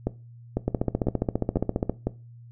two click trains, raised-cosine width 2 ms, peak -10 / -11 dBFS, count 19 / 5, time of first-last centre 0.68-1.896 / 0.07-2.07 s, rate 14.8 / 2 Hz, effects noise-tail reverb RT60 0.3 s tail -18 dB re dry + added 118 Hz sine -44 dBFS peak until 2.51 s

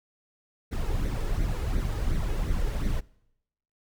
brown noise with flanger, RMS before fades -27 dBFS, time 0.71-3.01 s, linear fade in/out 20 ms, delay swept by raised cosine 0.49 to 2.39 ms, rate 2.8 Hz, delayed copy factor +0.55, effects noise-tail reverb RT60 0.8 s tail -23 dB re dry

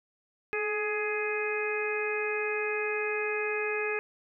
harmonic tone with a mistuned harmonic, 418.1 Hz, G#4, 12 cents sharp, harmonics 1 / 2 / 3 / 4 / 5 / 6, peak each -31 / -41 / -40 / -36 / -38 / -34 dBFS, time 0.53-3.99 s, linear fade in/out 0 ms, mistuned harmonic 1, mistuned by +34 cents, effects none

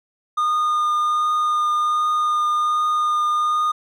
triangle tone with vibrato, 1220 Hz, D#6, 34 cents flat, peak -15 dBFS, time 0.37-3.72 s, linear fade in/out 10 ms, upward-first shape triangle, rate 1.3 Hz, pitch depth 11 cents each way, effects none

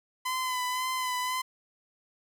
sawtooth tone with vibrato, 1014 Hz, B5, 45 cents sharp, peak -25 dBFS, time 0.25-1.42 s, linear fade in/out 10 ms, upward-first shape sine, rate 1.9 Hz, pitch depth 29 cents each way, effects none

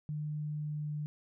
sine tone with pitch glide, 150.7 to 149.66 Hz, D3 to D3, +45 to +33 cents, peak -34 dBFS, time 0.09-1.06 s, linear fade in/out 0 ms, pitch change -12 cents, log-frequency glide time 0.31-0.9 s, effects none

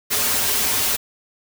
white noise with comb filter, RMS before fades -20 dBFS, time 0.1-0.97 s, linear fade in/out 20 ms, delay 6 ms, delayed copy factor -0.7, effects none

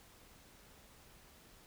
silence, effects pink hiss -61 dBFS RMS until 1.66 s

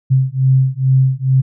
sine beating tone pair, 130.81 / 133.11 Hz, C3 / C3, 0 / +30 cents, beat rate 2.3 Hz, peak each -13 / -13 dBFS, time 0.1-1.42 s, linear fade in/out 20 ms, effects none

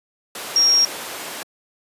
sine tone in noise, 5588 Hz, F8, in tune, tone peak -12 dBFS, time 0.56-0.85 s, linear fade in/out 2 ms, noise pink, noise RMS -29 dBFS, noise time 0.35-1.43 s, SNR +14 dB, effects high-pass 400 Hz 12 dB/octave + resampled to 32000 Hz

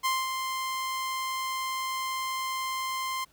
sawtooth tone with ADSR envelope, 1047 Hz, C6, 1 cent sharp, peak -20 dBFS, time 0.03-3.25 s, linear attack 25 ms, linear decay 210 ms, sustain -6 dB, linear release 15 ms, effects pink hiss -63 dBFS RMS until 3.32 s

